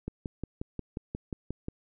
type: click train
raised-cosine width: 3 ms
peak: -21 dBFS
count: 10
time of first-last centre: 0.08-1.684 s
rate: 5.61 Hz
effects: none